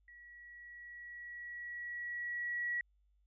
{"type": "tone with level ramp", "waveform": "sine", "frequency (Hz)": 1926, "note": "B6", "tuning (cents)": -44, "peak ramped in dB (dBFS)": [-54, -33], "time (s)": [0.08, 2.81], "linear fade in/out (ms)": 2, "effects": ["added 50 Hz sine -69 dBFS peak until 3.26 s"]}